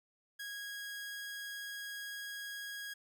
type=tone; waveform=sawtooth; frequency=1647 Hz; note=G#6; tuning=15 cents flat; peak=-38 dBFS; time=0.39-2.94 s; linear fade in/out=10 ms; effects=12-bit